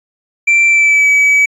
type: tone with pitch glide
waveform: triangle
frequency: 2349 to 2283 Hz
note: D7 to D7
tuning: 0 to -50 cents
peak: -5 dBFS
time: 0.47-1.46 s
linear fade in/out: 10 ms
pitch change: -50 cents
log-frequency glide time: 0.66-1.09 s
effects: resampled to 24000 Hz